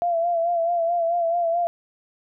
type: tone with vibrato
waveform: sine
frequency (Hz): 681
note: F5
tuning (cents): -44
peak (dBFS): -19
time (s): 0.02-1.67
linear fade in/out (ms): 0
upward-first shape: sine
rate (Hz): 4.6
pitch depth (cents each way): 50
effects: none